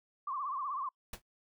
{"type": "tone with vibrato", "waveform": "sine", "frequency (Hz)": 1108.7, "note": "C#6", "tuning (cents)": 0, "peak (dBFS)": -34, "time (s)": [0.27, 0.89], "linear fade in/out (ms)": 5, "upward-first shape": "triangle", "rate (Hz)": 16, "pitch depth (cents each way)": 150}
{"type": "noise with exponential decay", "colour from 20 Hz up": "pink", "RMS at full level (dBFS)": -37, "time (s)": [1.13, 1.22], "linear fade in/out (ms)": 5, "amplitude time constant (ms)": 18}
{"effects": ["noise-tail reverb RT60 0.1 s tail -26 dB re dry"]}